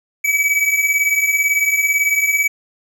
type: beating tone pair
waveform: square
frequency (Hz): 2270 / 2288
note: C#7 / D7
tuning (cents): +41 / -46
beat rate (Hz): 18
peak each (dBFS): -20 / -16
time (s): 0.24-2.48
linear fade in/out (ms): 10
effects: none

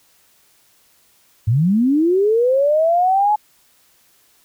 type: linear sweep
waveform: sine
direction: up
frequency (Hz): 100 to 856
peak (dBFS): -12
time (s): 1.47-3.36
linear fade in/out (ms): 10
effects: white hiss -56 dBFS RMS until 4.44 s

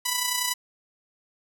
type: tone with amplitude modulation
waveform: 5% pulse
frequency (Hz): 990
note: B5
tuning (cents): +4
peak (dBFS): -10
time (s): 0.05-0.54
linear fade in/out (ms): 10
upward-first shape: sine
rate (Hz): 30.5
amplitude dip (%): 50
effects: none

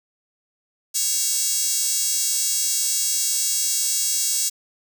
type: tone with high-pass filter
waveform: 5% pulse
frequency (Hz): 554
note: C#5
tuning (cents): -1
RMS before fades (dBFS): -22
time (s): 0.94-4.5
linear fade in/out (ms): 20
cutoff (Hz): 8000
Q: 1.5
effects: 7-bit

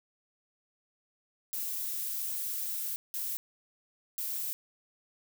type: noise bursts at uneven times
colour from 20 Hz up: violet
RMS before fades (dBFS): -35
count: 3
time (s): 1.53-2.96 / 3.14-3.37 / 4.18-4.53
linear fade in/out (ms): 0
effects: none

